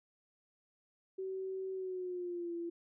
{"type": "tone with pitch glide", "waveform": "sine", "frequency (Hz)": [380, 340.5], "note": ["F#4", "F4"], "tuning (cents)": [46, -44], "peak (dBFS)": -37, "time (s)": [1.18, 2.7], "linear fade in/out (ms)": 10, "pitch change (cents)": -190, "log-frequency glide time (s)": [1.73, 2.54], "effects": []}